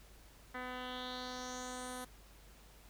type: tone with low-pass filter sweep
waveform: 10% pulse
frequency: 251.7 Hz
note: B3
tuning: 33 cents sharp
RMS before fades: -44 dBFS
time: 0.54-2.05 s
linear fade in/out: 10 ms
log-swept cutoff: 2100 to 11000 Hz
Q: 3.7
effects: added 50 Hz sine -59 dBFS peak until 2.89 s + pink hiss -62 dBFS RMS until 2.89 s